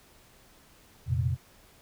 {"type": "chord", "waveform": "sine", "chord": "F suspended fourth", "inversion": "none", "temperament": "just", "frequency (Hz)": [87.31, 116.41, 130.96], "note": ["F2", "Bb2", "C3"], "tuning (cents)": [0, -2, 2], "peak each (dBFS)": -29, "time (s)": [1.06, 1.37], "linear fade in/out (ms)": 50, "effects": ["pink hiss -58 dBFS RMS until 1.81 s"]}